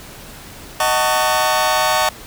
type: chord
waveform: sawtooth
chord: D# half-diminished seventh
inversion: none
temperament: just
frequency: 622.3 / 746.7 / 896 / 1120.1 Hz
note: D#5 / F#5 / A5 / C#6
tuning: 0 / +16 / +31 / +18 cents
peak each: -16 dBFS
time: 0.8-2.09 s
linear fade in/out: 2 ms
effects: pink hiss -37 dBFS RMS until 2.26 s